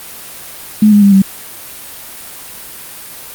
sine tone with pitch steps, 212.9 / 206.2 / 199.79 / 193.55 Hz, G#3 / G#3 / G3 / G3, +43 / -12 / +33 / -22 cents, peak -3 dBFS, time 0.82-1.22 s, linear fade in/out 5 ms, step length 100 ms, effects white hiss -30 dBFS RMS until 3.34 s + Opus 32 kbps

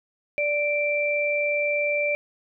sine tone pair together, 585.9 / 2349 Hz, D5 / D7, -4 / 0 cents, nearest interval 2 octaves, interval 2404 cents, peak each -24 dBFS, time 0.38-2.15 s, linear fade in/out 0 ms, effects none

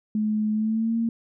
sine tone with pitch glide, 214 to 229.4 Hz, A3 to A#3, -48 to -28 cents, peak -21 dBFS, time 0.15-1.09 s, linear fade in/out 2 ms, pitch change +120 cents, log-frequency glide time 0.53-0.96 s, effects none

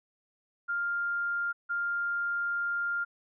sine tone pair in turn, 1400 / 1400 Hz, F6 / F6, +4 / +4 cents, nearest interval unison, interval 0 cents, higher neither, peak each -28 dBFS, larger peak neither, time 0.68-1.53 / 1.69-3.05 s, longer second, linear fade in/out 20 ms, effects none

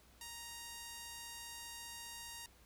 5% pulse tone, 935 Hz, A#5, 5 cents sharp, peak -35 dBFS, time 0.21-2.46 s, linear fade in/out 2 ms, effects added 60 Hz sine -66 dBFS peak until 2.65 s + pink hiss -66 dBFS RMS until 2.65 s

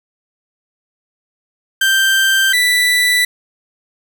30% pulse tone pair in turn, 1568 / 1975.6 Hz, G6 / B6, 0 / 0 cents, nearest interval major third, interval 400 cents, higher second, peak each -8 dBFS, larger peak neither, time 1.81-2.53 / 2.53-3.25 s, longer neither, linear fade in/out 5 ms, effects 8-bit

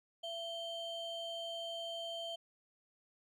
triangle ring-modulated tone, 1902 Hz, A#6, 34 cents sharp, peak -35 dBFS, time 0.23-2.36 s, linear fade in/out 10 ms, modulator 1230 Hz, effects none

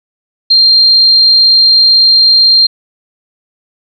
sine tone, 4186 Hz, C8, in tune, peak -3 dBFS, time 0.5-2.67 s, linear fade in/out 10 ms, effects none

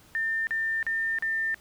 sine tone bursts, 1800 Hz, A6, 39 cents sharp, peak -25 dBFS, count 4, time 0.15-1.544 s, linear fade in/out 0 ms, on 320 ms, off 38 ms, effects pink hiss -56 dBFS RMS until 1.6 s

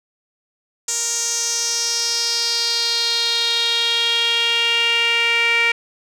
sawtooth tone with band-pass filter sweep, 466.2 Hz, A#4, in tune, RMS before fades -19 dBFS, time 0.88-5.72 s, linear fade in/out 5 ms, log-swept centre 7000 to 2300 Hz, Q 4.8, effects none

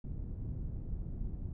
pink low-pass noise, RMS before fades -39 dBFS, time 0.04-1.53 s, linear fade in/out 5 ms, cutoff 150 Hz, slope 12 dB/octave, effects none

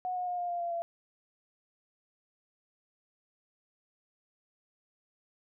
sine tone with pitch steps, 732 / 723.2 / 714.5 / 705.8 / 697.3 / 688.9 / 680.6 Hz, F#5 / F#5 / F5 / F5 / F5 / F5 / F5, -19 / -40 / +39 / +18 / -3 / -24 / -45 cents, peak -31 dBFS, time 0.05-0.82 s, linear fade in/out 0 ms, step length 110 ms, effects none

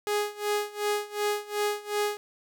sawtooth tone with tremolo, 415.3 Hz, G#4, in tune, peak -20 dBFS, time 0.07-2.17 s, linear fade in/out 0 ms, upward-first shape sine, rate 2.7 Hz, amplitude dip 90%, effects none

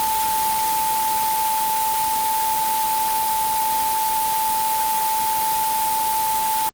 sine tone in noise, 880 Hz, A5, in tune, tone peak -19 dBFS, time 0-6.69 s, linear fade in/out 0 ms, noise white, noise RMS -25 dBFS, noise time 0-6.69 s, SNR +3 dB, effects Opus 32 kbps

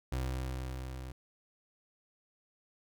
30% pulse tone with level ramp, 64.4 Hz, C2, 27 cents flat, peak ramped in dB -29 to -39 dBFS, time 0.12-1.12 s, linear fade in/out 5 ms, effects none

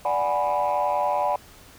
sine chord, G# half-diminished seventh, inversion second, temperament equal, 587.3 / 740 / 830.6 / 987.8 Hz, D5 / F#5 / G#5 / B5, 0 / 0 / 0 / 0 cents, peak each -25 dBFS, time 0.05-1.36 s, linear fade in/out 2 ms, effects tanh soft clip ceiling -15 dBFS + pink hiss -49 dBFS RMS until 1.78 s

